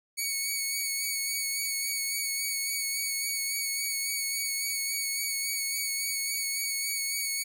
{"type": "tone with vibrato", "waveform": "10% pulse", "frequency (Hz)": 2228, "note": "C#7", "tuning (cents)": 8, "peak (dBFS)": -20, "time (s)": [0.17, 7.44], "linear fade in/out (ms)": 20, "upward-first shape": "sine", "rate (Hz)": 3.6, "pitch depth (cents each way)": 21, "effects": []}